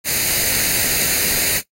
white noise with comb filter, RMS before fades -18 dBFS, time 0.04-1.62 s, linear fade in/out 50 ms, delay 0.45 ms, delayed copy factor +0.65, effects noise-tail reverb RT60 0.1 s tail -17 dB re dry + AAC 48 kbps

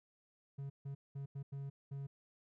triangle tone bursts at uneven times, 138.59 Hz, C#3, in tune, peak -39 dBFS, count 6, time 0.58-0.7 / 0.85-0.95 / 1.15-1.26 / 1.35-1.43 / 1.52-1.7 / 1.91-2.07 s, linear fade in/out 10 ms, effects none

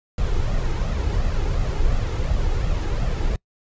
brown noise with flanger, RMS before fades -21 dBFS, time 0.18-3.36 s, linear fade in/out 2 ms, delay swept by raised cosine 1.5 to 2.4 ms, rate 2.8 Hz, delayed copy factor +0.5, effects noise-tail reverb RT60 0.1 s tail -25 dB re dry + resampled to 16000 Hz

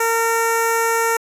10% pulse tone with notch filter, 457.6 Hz, A#4, 32 cents flat, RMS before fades -18 dBFS, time 0-1.17 s, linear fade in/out 5 ms, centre 3300 Hz, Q 0.91, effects resampled to 32000 Hz

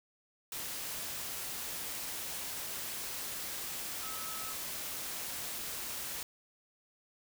sine tone in noise, 1291 Hz, E6, 37 cents flat, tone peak -46 dBFS, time 4.03-4.53 s, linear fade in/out 2 ms, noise white, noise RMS -40 dBFS, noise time 0.52-6.23 s, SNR -9 dB, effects none

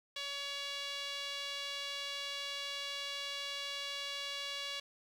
sawtooth tone with band-pass filter, 564 Hz, C#5, 30 cents sharp, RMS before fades -41 dBFS, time 0.16-4.8 s, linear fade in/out 5 ms, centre 3500 Hz, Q 2.2, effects 10-bit

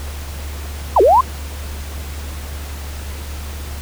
sine linear two-way sweep, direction down then up, 1086 to 349.2 to 1086 Hz, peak -7 dBFS, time 0.96-1.21 s, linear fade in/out 5 ms, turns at 1.01 s, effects added 72 Hz sine -26 dBFS peak until 3.81 s + pink hiss -34 dBFS RMS until 3.81 s

